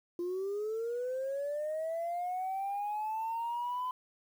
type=linear sweep; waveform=sine; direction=up; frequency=343.9 to 1016 Hz; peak=-31 dBFS; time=0.19-3.91 s; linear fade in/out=2 ms; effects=tanh soft clip ceiling -30 dBFS + 10-bit